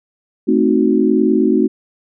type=chord; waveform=sine; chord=A diminished seventh; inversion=none; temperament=equal; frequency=220 / 261.6 / 311.1 / 370 Hz; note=A3 / C4 / Eb4 / Gb4; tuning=0 / 0 / 0 / 0 cents; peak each=-16 dBFS; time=0.47-1.68 s; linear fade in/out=20 ms; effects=none